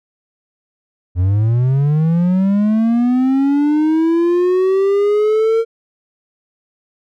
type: linear sweep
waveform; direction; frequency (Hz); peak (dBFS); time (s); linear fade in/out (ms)
triangle; up; 86 to 458.8; -9; 1.15-5.65; 50
effects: none